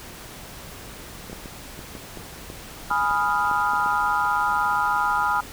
clicks, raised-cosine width 2 ms, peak -24 dBFS, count 12, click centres 1.298 / 1.33 / 1.458 / 1.792 / 1.952 / 2.173 / 2.501 / 2.912 / 3.111 / 3.513 / 3.735 / 3.861 s
sine chord, F half-diminished seventh, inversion first, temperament equal, 830.6 / 987.8 / 1244.5 / 1396.9 Hz, Ab5 / Cb6 / Eb6 / F6, 0 / 0 / 0 / 0 cents, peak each -25 dBFS, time 2.9-5.41 s, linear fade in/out 10 ms
effects pink hiss -40 dBFS RMS until 5.52 s

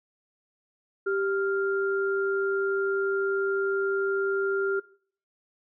sine tone pair together, 391.6 / 1396.9 Hz, G4 / F6, -2 / 0 cents, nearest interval octave + minor seventh, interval 2202 cents, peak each -25 / -30 dBFS, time 1.06-4.8 s, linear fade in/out 10 ms, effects noise-tail reverb RT60 0.5 s tail -19 dB re dry

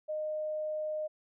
sine tone, 615 Hz, D#5, 20 cents flat, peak -32 dBFS, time 0.08-1.08 s, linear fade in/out 20 ms, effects none

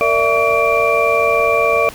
sine tone cluster, 460 / 588 / 668 / 1137 / 2368 Hz, A#4 / D5 / E5 / C#6 / D7, -23 / +2 / +23 / +44 / +14 cents, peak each -18 dBFS, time 0.01-1.89 s, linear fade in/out 0 ms, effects pink hiss -35 dBFS RMS until 1.94 s

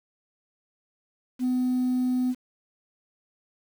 sine tone, 252.1 Hz, B3, 36 cents sharp, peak -20 dBFS, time 1.39-2.35 s, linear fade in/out 50 ms, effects tanh soft clip ceiling -20 dBFS + 8-bit

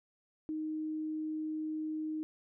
sine tone, 311.1 Hz, D#4, in tune, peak -34 dBFS, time 0.49-2.23 s, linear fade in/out 0 ms, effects none

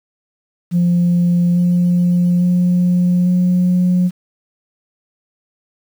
sine tone with pitch steps, 174.61 / 176.43 / 178.28 / 180.14 Hz, F3 / F3 / F3 / F#3, 0 / +18 / +36 / -46 cents, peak -9 dBFS, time 0.71-4.11 s, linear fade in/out 50 ms, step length 850 ms, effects tanh soft clip ceiling -8 dBFS + 7-bit

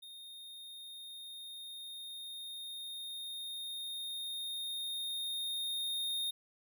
square tone with level ramp, 3687 Hz, A#7, 20 cents flat, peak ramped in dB -49 to -34 dBFS, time 0.02-6.31 s, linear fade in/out 10 ms, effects none

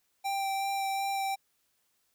square tone with vibrato, 784 Hz, G5, in tune, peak -30 dBFS, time 0.24-1.36 s, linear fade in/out 20 ms, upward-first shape sine, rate 2.7 Hz, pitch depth 11 cents each way, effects white hiss -74 dBFS RMS until 2.14 s

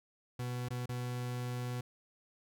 40% pulse tone with dropouts, 123.47 Hz, B2, in tune, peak -35 dBFS, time 0.39-1.81 s, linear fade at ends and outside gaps 5 ms, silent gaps 0.686-0.705 / 0.859-0.891 s, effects none

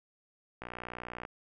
click train, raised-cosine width 0.5 ms, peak -25 dBFS, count 39, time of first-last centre 0.62-1.251 s, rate 60.2 Hz, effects none

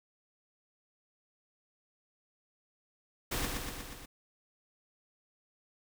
pink noise with echo, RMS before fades -34 dBFS, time 3.31-3.46 s, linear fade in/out 10 ms, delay 120 ms, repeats 5, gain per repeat -3 dB, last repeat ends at 4.06 s, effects none

